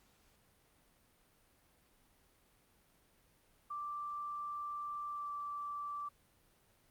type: tone with pitch glide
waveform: sine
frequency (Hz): 1174.7 to 1165.2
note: D6 to D6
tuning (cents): 0 to -14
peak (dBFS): -39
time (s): 3.7-6.09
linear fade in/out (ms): 10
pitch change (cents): -14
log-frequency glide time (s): 5.1-5.3
effects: pink hiss -70 dBFS RMS until 6.9 s + Opus 48 kbps